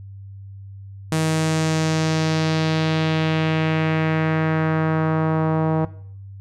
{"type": "tone with low-pass filter sweep", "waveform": "sawtooth", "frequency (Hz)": 158.7, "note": "D#3", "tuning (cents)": 35, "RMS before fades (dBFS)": -20, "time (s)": [1.12, 5.85], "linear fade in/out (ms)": 2, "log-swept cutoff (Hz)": [9600, 900], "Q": 1.6, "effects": ["noise-tail reverb RT60 0.6 s tail -17 dB re dry", "added 98 Hz sine -35 dBFS peak until 6.4 s"]}